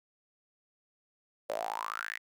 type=tone with high-pass filter sweep; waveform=sawtooth; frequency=54.9 Hz; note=A1; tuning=3 cents flat; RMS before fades=-37 dBFS; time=1.49-2.18 s; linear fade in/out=10 ms; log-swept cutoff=550 to 2000 Hz; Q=8.9; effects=none